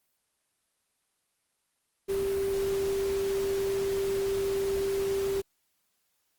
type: tone in noise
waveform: sine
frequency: 392 Hz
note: G4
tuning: in tune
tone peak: -26 dBFS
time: 2.08-5.42 s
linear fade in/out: 20 ms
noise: pink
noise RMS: -40 dBFS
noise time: 2.08-5.42 s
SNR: +11 dB
effects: white hiss -75 dBFS RMS until 6.38 s + Opus 32 kbps